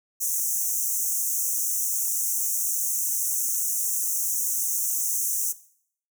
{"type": "high-pass noise", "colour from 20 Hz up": "pink", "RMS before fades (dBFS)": -26, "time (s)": [0.2, 5.53], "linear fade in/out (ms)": 20, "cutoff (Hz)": 5900, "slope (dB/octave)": 96, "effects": ["noise-tail reverb RT60 0.6 s tail -17 dB re dry"]}